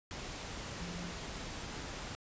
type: tone in noise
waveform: sine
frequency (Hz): 174.4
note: F3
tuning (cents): -2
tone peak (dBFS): -42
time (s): 0.8-1.11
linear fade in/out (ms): 0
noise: pink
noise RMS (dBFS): -43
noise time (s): 0.11-2.15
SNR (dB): -2
effects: resampled to 16000 Hz